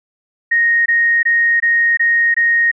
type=tone bursts; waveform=sine; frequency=1864.7 Hz; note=A#6; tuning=in tune; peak=-10 dBFS; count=6; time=0.51-2.715 s; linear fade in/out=10 ms; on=350 ms; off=21 ms; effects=none